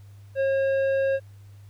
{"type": "tone with tanh clipping", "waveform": "triangle", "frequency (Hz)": 541, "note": "C#5", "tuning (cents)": -42, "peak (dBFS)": -22, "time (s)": [0.35, 1.2], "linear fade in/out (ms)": 50, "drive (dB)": 13, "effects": ["added 100 Hz sine -44 dBFS peak until 1.69 s", "pink hiss -62 dBFS RMS until 1.69 s"]}